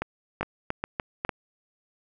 two click trains, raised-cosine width 0.5 ms, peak -12 / -13 dBFS, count 4 / 4, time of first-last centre 0.41-1.292 / 0.02-1.25 s, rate 3.4 / 2.44 Hz, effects none

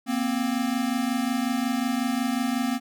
square tone pair together, 236.1 / 261.6 Hz, A#3 / C4, +22 / 0 cents, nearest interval major second, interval 178 cents, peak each -27 dBFS, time 0.06-2.8 s, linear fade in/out 50 ms, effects none

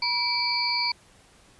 sine tone cluster, 962 / 2313 / 4444 / 4793 Hz, B5 / D7 / C#8 / D8, -46 / -27 / +4 / +34 cents, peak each -30 / -29 / -27 / -29 dBFS, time 0.02-0.92 s, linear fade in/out 5 ms, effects pink hiss -56 dBFS RMS until 1.59 s + resampled to 24000 Hz

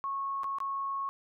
sine tone with dropouts, 1098 Hz, C#6, 17 cents flat, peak -31 dBFS, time 0.04-1.09 s, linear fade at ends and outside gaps 0 ms, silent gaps 0.434-0.442 / 0.585-0.603 s, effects none

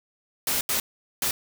white noise bursts at uneven times, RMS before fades -25 dBFS, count 3, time 0.47-0.61 / 0.69-0.8 / 1.22-1.31 s, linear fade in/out 2 ms, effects none

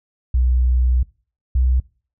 sine tone pair in turn, 62.2 / 63.32 Hz, B1 / B1, +13 / +44 cents, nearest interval unison, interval 31 cents, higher second, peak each -13 dBFS, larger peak neither, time 0.34-1.03 / 1.55-1.8 s, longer first, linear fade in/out 5 ms, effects noise-tail reverb RT60 0.4 s tail -22 dB re dry

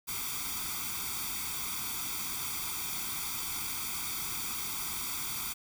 white noise with comb filter, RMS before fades -36 dBFS, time 0.07-5.54 s, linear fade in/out 20 ms, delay 0.86 ms, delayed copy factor +1, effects none

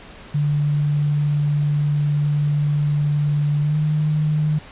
sine tone with pitch glide, 146.83 to 152.18 Hz, D3 to D#3, 0 to -38 cents, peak -16 dBFS, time 0.34-4.59 s, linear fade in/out 10 ms, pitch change +62 cents, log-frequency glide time 3.61-3.77 s, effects pink hiss -41 dBFS RMS until 4.71 s + resampled to 8000 Hz

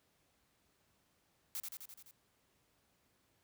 blue noise with echo, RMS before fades -41 dBFS, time 1.55-1.6 s, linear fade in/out 0 ms, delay 85 ms, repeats 6, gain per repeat -3 dB, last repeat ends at 2.11 s, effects pink hiss -75 dBFS RMS until 3.43 s + high-pass 60 Hz 12 dB/octave

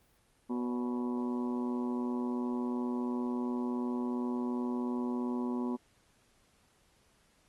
harmonic tone with a mistuned harmonic, 122.8 Hz, B2, 9 cents flat, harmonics 2 / 3 / 4 / 5 / 6 / 7 / 8 / 9, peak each -32 / -39 / -49 / -51 / -53 / -49 / -45 / -53 dBFS, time 0.49-5.77 s, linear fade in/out 20 ms, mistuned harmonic 5, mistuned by -79 cents, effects pink hiss -68 dBFS RMS until 7.48 s + Opus 32 kbps

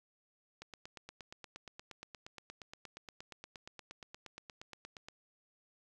click train, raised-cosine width 0.2 ms, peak -30 dBFS, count 39, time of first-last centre 0.62-5.085 s, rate 8.51 Hz, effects 11-bit

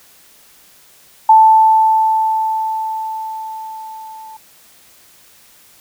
sine tone with level ramp, 880 Hz, A5, in tune, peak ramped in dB -3 to -32 dBFS, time 1.29-4.37 s, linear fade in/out 5 ms, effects white hiss -47 dBFS RMS until 5.8 s

